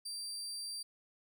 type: tone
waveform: 30% pulse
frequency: 4699 Hz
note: D8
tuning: in tune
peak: -37 dBFS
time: 0.05-0.83 s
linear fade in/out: 10 ms
effects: none